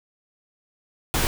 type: noise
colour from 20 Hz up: pink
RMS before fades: -22 dBFS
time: 1.14-1.27 s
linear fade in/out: 0 ms
effects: none